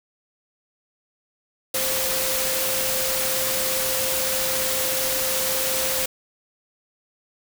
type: tone in noise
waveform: sine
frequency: 523.3 Hz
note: C5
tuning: in tune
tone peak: -29 dBFS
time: 1.74-6.06 s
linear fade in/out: 5 ms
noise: white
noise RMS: -24 dBFS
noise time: 1.74-6.06 s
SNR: -8 dB
effects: none